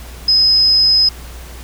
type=tone; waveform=sine; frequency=5070 Hz; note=D#8; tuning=32 cents sharp; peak=-8 dBFS; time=0.28-1.09 s; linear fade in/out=5 ms; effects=added 60 Hz sine -31 dBFS peak until 1.63 s + pink hiss -37 dBFS RMS until 1.63 s